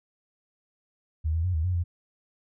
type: tone with pitch steps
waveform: sine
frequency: 78.5 / 81.9 / 91.3 / 78.7 / 90.9 / 86.5 Hz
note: D#2 / E2 / F#2 / D#2 / F#2 / F2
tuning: +16 / -11 / -23 / +20 / -30 / -16 cents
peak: -23 dBFS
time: 1.24-1.84 s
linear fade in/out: 20 ms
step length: 100 ms
effects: none